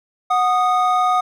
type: tone pair together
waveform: triangle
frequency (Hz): 734.8 / 1237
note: F#5 / D#6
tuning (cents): -12 / -10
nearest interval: major sixth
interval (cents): 902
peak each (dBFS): -15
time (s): 0.3-1.21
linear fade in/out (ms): 10
effects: none